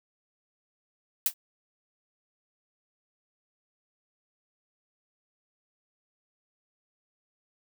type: noise with exponential decay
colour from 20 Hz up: blue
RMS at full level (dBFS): -19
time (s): 1.26-1.34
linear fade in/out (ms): 2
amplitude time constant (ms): 16
effects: none